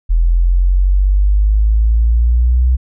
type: exponential sweep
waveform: sine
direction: up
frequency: 41.2 to 63.4 Hz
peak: -8 dBFS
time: 0.09-2.77 s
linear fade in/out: 20 ms
effects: none